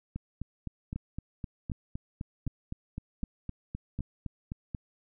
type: two click trains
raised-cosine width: 5 ms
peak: -22 / -23 dBFS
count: 6 / 18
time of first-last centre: 0.96-4.748 / 0.16-4.519 s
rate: 1.32 / 3.9 Hz
effects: none